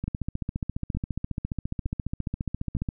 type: two click trains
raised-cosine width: 5 ms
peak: -16 / -18 dBFS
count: 42 / 4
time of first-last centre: 0.08-2.888 / 0.04-2.767 s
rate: 14.6 / 1.1 Hz
effects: none